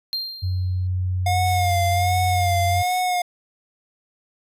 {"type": "tone with exponential decay", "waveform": "triangle", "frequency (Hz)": 4186, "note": "C8", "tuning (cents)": 0, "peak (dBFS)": -20, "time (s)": [0.13, 0.87], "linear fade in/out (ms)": 0, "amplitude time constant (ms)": 160}
{"type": "tone", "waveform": "sine", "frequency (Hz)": 91.7, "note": "F#2", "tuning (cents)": -15, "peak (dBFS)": -20, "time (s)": [0.42, 2.83], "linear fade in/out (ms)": 20}
{"type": "tone with vibrato", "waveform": "square", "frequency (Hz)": 713, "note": "F5", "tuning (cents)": 36, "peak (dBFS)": -20, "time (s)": [1.26, 3.22], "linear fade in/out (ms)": 5, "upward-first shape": "sine", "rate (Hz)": 1.3, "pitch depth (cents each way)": 48}
{"type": "noise", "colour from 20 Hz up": "blue", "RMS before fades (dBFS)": -38, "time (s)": [1.43, 3.03], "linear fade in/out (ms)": 50}
{"effects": ["resampled to 32000 Hz"]}